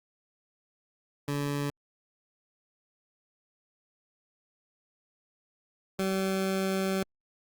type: tone pair in turn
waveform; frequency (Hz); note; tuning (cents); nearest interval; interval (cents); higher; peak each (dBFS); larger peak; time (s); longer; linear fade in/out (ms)
20% pulse; 143.4 / 191.42; D3 / G3; -41 / -41; perfect fourth; 500; second; -24 / -22; second; 1.28-1.7 / 5.99-7.03; second; 2
effects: Opus 48 kbps